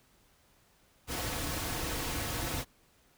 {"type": "noise with comb filter", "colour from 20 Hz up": "pink", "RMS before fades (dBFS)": -35, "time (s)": [1.07, 2.65], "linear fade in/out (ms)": 50, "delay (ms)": 5, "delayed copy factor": -0.5, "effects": ["pink hiss -66 dBFS RMS until 3.17 s"]}